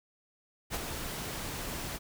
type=noise with ADSR envelope; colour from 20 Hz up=pink; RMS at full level=-33 dBFS; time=0.7-1.99 s; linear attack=46 ms; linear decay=31 ms; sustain=-5 dB; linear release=34 ms; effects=none